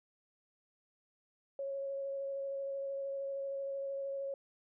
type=tone with vibrato; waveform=sine; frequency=550 Hz; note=C#5; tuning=14 cents flat; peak=-36 dBFS; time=1.59-4.34 s; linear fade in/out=2 ms; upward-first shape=square; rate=13 Hz; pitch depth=9 cents each way; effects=none